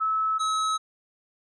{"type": "tone pair in turn", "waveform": ["sine", "square"], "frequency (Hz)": [1300, 1286.6], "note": ["E6", "E6"], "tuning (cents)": [-24, -42], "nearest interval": "unison", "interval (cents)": 18, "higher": "first", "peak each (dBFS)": [-22, -24], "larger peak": "first", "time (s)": [[0, 0.39], [0.39, 0.78]], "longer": "neither", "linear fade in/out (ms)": 20, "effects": ["resampled to 22050 Hz"]}